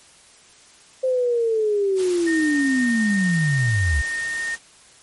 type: linear sweep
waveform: sine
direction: down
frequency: 523.3 to 65.41 Hz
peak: -17 dBFS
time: 1.03-4.02 s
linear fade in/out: 10 ms
type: noise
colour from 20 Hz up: white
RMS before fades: -34 dBFS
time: 1.95-4.59 s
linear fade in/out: 50 ms
type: tone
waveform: sine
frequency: 1838 Hz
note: A#6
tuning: 25 cents flat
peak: -23 dBFS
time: 2.26-4.56 s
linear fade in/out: 20 ms
effects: white hiss -50 dBFS RMS until 5.02 s + MP3 48 kbps